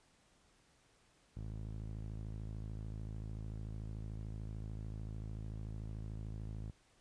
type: tone with band-pass filter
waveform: sawtooth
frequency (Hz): 53.5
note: A1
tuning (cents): -48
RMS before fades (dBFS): -44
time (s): 1.36-6.71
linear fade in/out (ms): 10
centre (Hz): 110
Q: 0.97
effects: pink hiss -70 dBFS RMS until 7 s + resampled to 22050 Hz